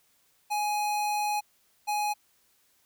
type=tone pair in turn; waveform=square; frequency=835 / 835 Hz; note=G#5 / G#5; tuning=+9 / +9 cents; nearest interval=unison; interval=0 cents; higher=neither; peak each=-27 dBFS; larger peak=neither; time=0.5-1.41 / 1.87-2.14 s; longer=first; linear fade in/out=20 ms; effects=white hiss -67 dBFS RMS until 2.85 s